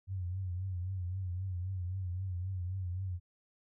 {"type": "tone with vibrato", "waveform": "sine", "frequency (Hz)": 92, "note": "F#2", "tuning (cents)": -9, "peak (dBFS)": -34, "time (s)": [0.07, 3.2], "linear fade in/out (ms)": 50, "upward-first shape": "triangle", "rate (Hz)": 3.8, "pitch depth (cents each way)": 95, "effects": []}